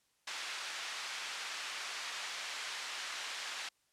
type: band-pass noise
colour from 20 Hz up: pink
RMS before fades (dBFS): -42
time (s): 0.27-3.69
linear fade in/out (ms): 5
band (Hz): 1400 to 6000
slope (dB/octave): 12
effects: white hiss -75 dBFS RMS until 3.92 s + low-pass 10000 Hz 12 dB/octave